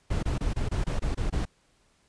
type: noise bursts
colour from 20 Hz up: brown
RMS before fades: -27 dBFS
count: 9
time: 0.1-1.454 s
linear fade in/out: 10 ms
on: 130 ms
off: 23 ms
effects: pink hiss -66 dBFS RMS until 2.08 s + resampled to 22050 Hz